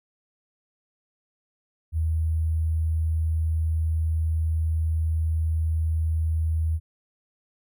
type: tone with sample-and-hold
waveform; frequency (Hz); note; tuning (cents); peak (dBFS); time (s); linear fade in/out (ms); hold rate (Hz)
sine; 80; D#2; +49; -21; 1.92-6.8; 50; 11025
effects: none